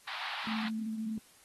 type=band-pass noise; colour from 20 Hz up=pink; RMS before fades=-40 dBFS; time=0.07-0.69 s; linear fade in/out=10 ms; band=780 to 4400 Hz; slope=48 dB/octave
type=tone with vibrato; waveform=sine; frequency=220 Hz; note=A3; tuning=in tune; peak=-33 dBFS; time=0.47-1.18 s; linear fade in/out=2 ms; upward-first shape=sine; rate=13 Hz; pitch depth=9 cents each way
effects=white hiss -61 dBFS RMS until 1.44 s + AAC 32 kbps